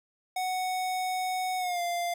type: tone with pitch glide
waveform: square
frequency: 741 to 695.4 Hz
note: F#5 to F5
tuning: +2 to -8 cents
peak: -29 dBFS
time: 0.36-2.14 s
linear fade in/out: 5 ms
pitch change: -110 cents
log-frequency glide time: 1.58-1.81 s
effects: 11-bit